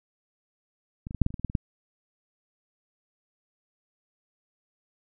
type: clicks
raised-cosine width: 5 ms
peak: -23 / -24 / -21 / -6 / -12 / -28 / -21 / -26 / -14 / -24 / -10 dBFS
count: 11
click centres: 1.069 / 1.109 / 1.147 / 1.217 / 1.264 / 1.305 / 1.342 / 1.396 / 1.447 / 1.499 / 1.552 s
effects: none